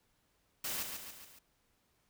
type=noise with echo; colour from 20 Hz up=white; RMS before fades=-38 dBFS; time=0.64-0.83 s; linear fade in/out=5 ms; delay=140 ms; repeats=4; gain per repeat=-5 dB; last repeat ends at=1.39 s; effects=pink hiss -75 dBFS RMS until 2.09 s